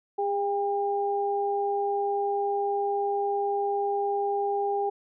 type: tone pair together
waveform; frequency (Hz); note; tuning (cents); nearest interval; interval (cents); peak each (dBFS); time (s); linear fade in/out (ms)
sine; 405.1 / 801.4; G#4 / G5; -43 / +38; octave; 1181; -27; 0.18-4.9; 10
effects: none